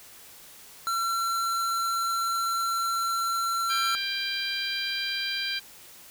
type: tone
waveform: square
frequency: 1356 Hz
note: E6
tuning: 49 cents sharp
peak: -26 dBFS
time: 0.87-3.95 s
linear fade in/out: 0 ms
type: harmonic tone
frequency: 792 Hz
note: G5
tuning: 18 cents sharp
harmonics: 2 / 3 / 4 / 5 / 6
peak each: -34 / -34 / -34 / -34 / -34 dBFS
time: 3.69-5.6 s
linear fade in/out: 20 ms
effects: white hiss -49 dBFS RMS until 6.1 s